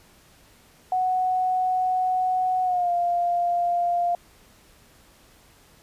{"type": "tone with pitch glide", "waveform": "sine", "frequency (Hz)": [740, 698.5], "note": ["F#5", "F5"], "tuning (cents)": [0, 0], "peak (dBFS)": -20, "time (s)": [0.92, 4.15], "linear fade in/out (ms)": 2, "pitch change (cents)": -100, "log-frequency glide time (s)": [2.63, 2.91], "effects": ["pink hiss -55 dBFS RMS until 5.82 s", "resampled to 32000 Hz"]}